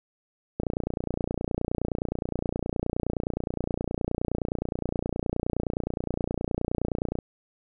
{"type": "click train", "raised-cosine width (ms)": 2, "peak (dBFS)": -14, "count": 196, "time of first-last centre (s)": [0.6, 7.188], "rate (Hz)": 29.6, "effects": []}